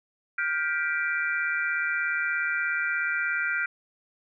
sine chord, G dominant seventh, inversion third, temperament just, 1411.2 / 1568 / 1960 / 2352 Hz, F6 / G6 / B6 / D7, +18 / 0 / -14 / +2 cents, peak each -28 / -30 / -33 / -32 dBFS, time 0.38-3.66 s, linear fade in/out 5 ms, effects none

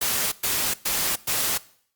white noise bursts, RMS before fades -24 dBFS, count 4, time 0.01-1.58 s, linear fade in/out 10 ms, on 310 ms, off 110 ms, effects noise-tail reverb RT60 0.6 s tail -20 dB re dry + Opus 48 kbps

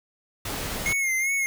pink noise, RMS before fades -31 dBFS, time 0.45-0.93 s, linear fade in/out 5 ms
square tone with vibrato, 2142 Hz, C7, 40 cents sharp, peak -23 dBFS, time 0.86-1.46 s, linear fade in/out 0 ms, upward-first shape sine, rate 2.6 Hz, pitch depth 61 cents each way
effects none

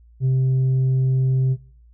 sine tone with tanh clipping, 130.81 Hz, C3, in tune, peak -16 dBFS, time 0.2-1.57 s, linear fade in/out 50 ms, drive 2 dB, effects noise-tail reverb RT60 0.6 s tail -24 dB re dry + added 58 Hz sine -47 dBFS peak until 1.93 s

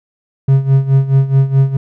triangle tone with tremolo, 135.5 Hz, C#3, 39 cents flat, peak -3 dBFS, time 0.48-1.77 s, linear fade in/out 5 ms, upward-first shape sine, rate 4.7 Hz, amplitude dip 80%, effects none

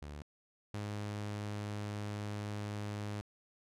sawtooth tone pair in turn, 73.42 / 103.83 Hz, D2 / G#2, 0 / 0 cents, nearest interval tritone, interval 600 cents, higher second, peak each -40 / -34 dBFS, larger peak second, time 0.02-0.22 / 0.74-3.21 s, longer second, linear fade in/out 0 ms, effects low-pass 9000 Hz 12 dB/octave

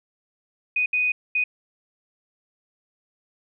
sine tone bursts at uneven times, 2489 Hz, D#7, in tune, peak -19 dBFS, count 3, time 0.76-0.86 / 0.93-1.12 / 1.35-1.44 s, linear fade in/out 5 ms, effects none

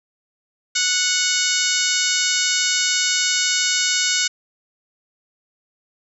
harmonic tone, 737 Hz, F#5, 7 cents flat, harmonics 2 / 3 / 4 / 5 / 6 / 7 / 8 / 9 / 10, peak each -26 / -26 / -26 / -26 / -26 / -26 / -26 / -26 / -26 dBFS, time 0.75-4.28 s, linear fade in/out 10 ms, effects none

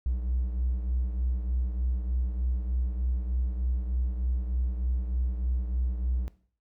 triangle beating tone pair, 61.3 / 64.6 Hz, B1 / C2, -12 / -21 cents, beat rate 3.3 Hz, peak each -24 / -32 dBFS, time 0.06-6.28 s, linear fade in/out 0 ms, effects noise-tail reverb RT60 0.5 s tail -18 dB re dry + tanh soft clip ceiling -19 dBFS

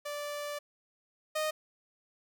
sawtooth tone pair in turn, 585 / 618.6 Hz, D5 / D#5, -7 / -10 cents, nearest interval minor second, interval 97 cents, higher second, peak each -32 / -26 dBFS, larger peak second, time 0.05-0.59 / 1.35-1.51 s, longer first, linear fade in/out 10 ms, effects none

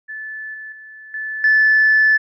sine tone with level steps, 1742 Hz, A6, 18 cents flat, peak -27 / -30 / -36 / -23 / -9 dBFS, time 0.08-2.18 s, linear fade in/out 20 ms, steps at 0.54 / 0.72 / 1.14 / 1.44 s, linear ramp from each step 2 ms, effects tanh soft clip ceiling -6 dBFS

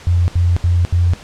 sine tone bursts, 87.31 Hz, F2, in tune, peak -10 dBFS, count 4, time 0.07-1.135 s, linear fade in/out 0 ms, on 210 ms, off 75 ms, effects pink hiss -38 dBFS RMS until 1.23 s + low-pass 7000 Hz 12 dB/octave

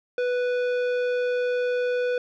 triangle tone with tanh clipping, 493.9 Hz, B4, in tune, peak -24 dBFS, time 0.18-2.18 s, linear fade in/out 2 ms, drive 17 dB, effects none

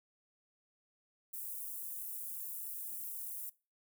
white high-pass noise, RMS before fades -43 dBFS, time 1.33-3.5 s, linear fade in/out 10 ms, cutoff 10000 Hz, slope 24 dB/octave, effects noise-tail reverb RT60 0.3 s tail -21 dB re dry

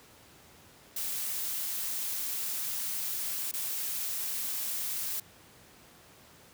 blue noise with dropouts, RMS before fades -34 dBFS, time 0.96-5.2 s, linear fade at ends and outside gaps 5 ms, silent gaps 3.514-3.536 s, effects pink hiss -56 dBFS RMS until 6.53 s + high-pass 80 Hz 12 dB/octave

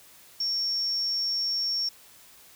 sine tone, 5490 Hz, F8, 31 cents flat, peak -25 dBFS, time 0.4-1.89 s, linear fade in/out 5 ms, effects white hiss -53 dBFS RMS until 2.55 s

